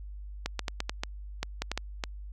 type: clicks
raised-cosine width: 0.2 ms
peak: -13 dBFS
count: 11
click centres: 0.46 / 0.593 / 0.682 / 0.804 / 0.895 / 1.035 / 1.43 / 1.62 / 1.716 / 1.776 / 2.038 s
effects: added 50 Hz sine -39 dBFS peak until 2.32 s